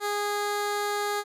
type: tone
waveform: 15% pulse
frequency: 411.8 Hz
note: G#4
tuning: 15 cents flat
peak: -20 dBFS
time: 0-1.24 s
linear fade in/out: 50 ms
effects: resampled to 32000 Hz